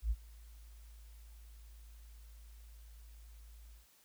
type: tone with ADSR envelope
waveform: sine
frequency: 55 Hz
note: A1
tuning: in tune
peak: -28 dBFS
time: 0.02-3.87 s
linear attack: 87 ms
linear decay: 44 ms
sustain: -24 dB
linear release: 140 ms
effects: white hiss -67 dBFS RMS until 4.04 s